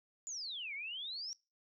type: exponential two-way sweep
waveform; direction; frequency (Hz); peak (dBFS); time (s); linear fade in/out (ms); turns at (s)
sine; down then up; 7160 to 2130 to 5720; -40; 0.27-1.33; 0; 0.74
effects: noise-tail reverb RT60 0.3 s tail -24 dB re dry